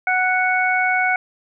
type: harmonic tone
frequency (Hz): 740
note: F#5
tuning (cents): 0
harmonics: 1 / 2 / 3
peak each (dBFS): -20 / -20 / -20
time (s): 0.07-1.16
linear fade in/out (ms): 2
effects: none